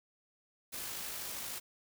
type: noise with amplitude modulation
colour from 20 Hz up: white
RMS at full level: -40 dBFS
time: 0.72-1.6 s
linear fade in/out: 20 ms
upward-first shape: sine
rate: 52.8 Hz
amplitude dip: 30%
effects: none